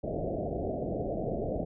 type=low-pass noise; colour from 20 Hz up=white; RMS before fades=-33 dBFS; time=0.03-1.65 s; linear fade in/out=10 ms; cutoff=710 Hz; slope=96 dB/octave; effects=none